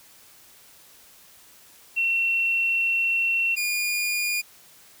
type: tone pair in turn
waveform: sine / sawtooth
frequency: 2717 / 2429 Hz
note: F7 / D#7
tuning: -48 / -42 cents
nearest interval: major second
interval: 194 cents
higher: first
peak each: -20 dBFS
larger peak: neither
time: 1.96-3.56 / 3.56-4.42 s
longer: first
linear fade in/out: 20 ms
effects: white hiss -52 dBFS RMS until 5 s